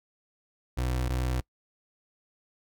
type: tone pair in turn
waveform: 30% pulse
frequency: 62.6 / 62.84 Hz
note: B1 / B1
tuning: +24 / +31 cents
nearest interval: unison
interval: 7 cents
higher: second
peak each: -24 dBFS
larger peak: neither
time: 0.77-1.09 / 1.09-1.41 s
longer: neither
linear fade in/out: 10 ms
effects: noise-tail reverb RT60 0.1 s tail -24 dB re dry